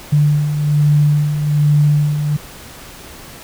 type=beating tone pair; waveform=sine; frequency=146.83 / 148.03 Hz; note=D3 / D3; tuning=0 / +14 cents; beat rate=1.2 Hz; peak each=-19 / -11 dBFS; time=0.12-2.37 s; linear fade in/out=10 ms; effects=pink hiss -36 dBFS RMS until 3.43 s